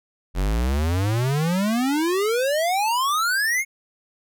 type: exponential sweep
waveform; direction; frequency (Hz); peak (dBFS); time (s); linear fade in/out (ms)
square; up; 43.59 to 2217; -20; 0.34-3.65; 50
effects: none